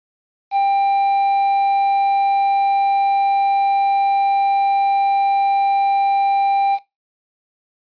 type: tone with quantisation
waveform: triangle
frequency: 792 Hz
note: G5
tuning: 18 cents sharp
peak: -11 dBFS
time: 0.51-6.79 s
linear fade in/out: 50 ms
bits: 6
effects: noise-tail reverb RT60 0.2 s tail -17 dB re dry + resampled to 11025 Hz